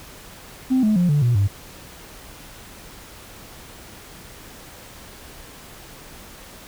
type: tone with pitch steps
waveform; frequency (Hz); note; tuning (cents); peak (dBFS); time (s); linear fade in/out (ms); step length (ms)
sine; 259 / 214.1 / 176.9 / 146.2 / 120.83 / 99.86; C4 / A3 / F3 / D3 / B2 / G2; -17 / -47 / +23 / -7 / -37 / +33; -13; 0.7-1.48; 20; 130
effects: tanh soft clip ceiling -12 dBFS + pink hiss -42 dBFS RMS until 6.67 s